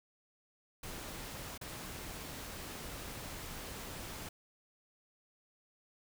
pink noise with dropouts, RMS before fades -45 dBFS, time 0.83-4.29 s, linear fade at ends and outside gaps 5 ms, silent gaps 1.578-1.612 s, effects none

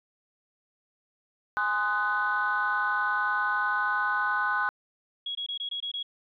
sine chord, Ab dominant seventh, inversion none, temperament just, 830.6 / 1038.3 / 1245.9 / 1495.1 Hz, Ab5 / C6 / Eb6 / Gb6, 0 / -14 / +2 / +18 cents, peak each -32 / -30 / -31 / -26 dBFS, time 1.57-4.69 s, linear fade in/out 0 ms
sine tone bursts, 3322 Hz, G#7, in tune, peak -30 dBFS, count 7, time 5.26-6.029 s, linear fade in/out 5 ms, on 91 ms, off 22 ms
effects tanh soft clip ceiling -17 dBFS

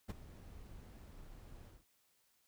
brown noise with ADSR envelope, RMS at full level -38 dBFS, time 0.08-1.85 s, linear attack 21 ms, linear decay 22 ms, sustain -16 dB, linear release 190 ms, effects white hiss -75 dBFS RMS until 2.47 s

